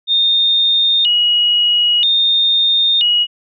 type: tone with vibrato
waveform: sine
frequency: 3257 Hz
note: G#7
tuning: 34 cents flat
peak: -10 dBFS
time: 0.07-3.27 s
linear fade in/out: 50 ms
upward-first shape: square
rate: 0.51 Hz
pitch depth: 200 cents each way
effects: none